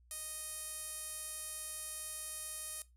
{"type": "tone with band-pass filter", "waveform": "sawtooth", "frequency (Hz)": 622.3, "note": "D#5", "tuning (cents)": 0, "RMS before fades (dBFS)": -44, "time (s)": [0.11, 2.82], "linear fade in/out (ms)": 0, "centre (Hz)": 10000, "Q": 3.3, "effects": ["noise-tail reverb RT60 0.2 s tail -17 dB re dry", "added 60 Hz sine -62 dBFS peak until 2.96 s"]}